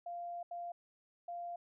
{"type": "tone bursts at uneven times", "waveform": "sine", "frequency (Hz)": 695, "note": "F5", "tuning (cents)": -9, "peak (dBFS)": -40, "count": 3, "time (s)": [[0.06, 0.43], [0.51, 0.72], [1.28, 1.56]], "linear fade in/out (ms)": 5, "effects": []}